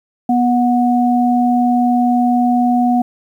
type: tone pair together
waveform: sine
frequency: 244.2 / 731.8 Hz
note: B3 / F#5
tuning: -19 / -19 cents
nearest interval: octave + perfect fifth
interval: 1900 cents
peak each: -12 / -15 dBFS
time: 0.29-3.02 s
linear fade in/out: 5 ms
effects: 8-bit